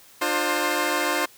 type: tone cluster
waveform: 10% pulse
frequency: 300.3 / 353.6 / 527 Hz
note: D4 / F4 / C5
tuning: +39 / +22 / +12 cents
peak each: -18 dBFS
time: 0.21-1.26 s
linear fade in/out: 10 ms
effects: white hiss -51 dBFS RMS until 1.37 s